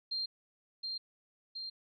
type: tone with echo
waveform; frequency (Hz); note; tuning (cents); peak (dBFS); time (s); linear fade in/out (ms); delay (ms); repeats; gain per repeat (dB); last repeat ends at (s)
sine; 4186; C8; 0; -33; 0.11-0.26; 10; 720; 2; -3; 1.7
effects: none